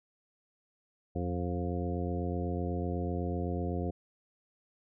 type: harmonic tone with a mistuned harmonic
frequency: 88 Hz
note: F2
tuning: 14 cents sharp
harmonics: 1 / 2 / 3 / 4 / 5 / 6 / 8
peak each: -34 / -37 / -39 / -40 / -41 / -42 / -43 dBFS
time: 1.15-3.91 s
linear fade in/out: 10 ms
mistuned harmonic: 1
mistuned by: -69 cents
effects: none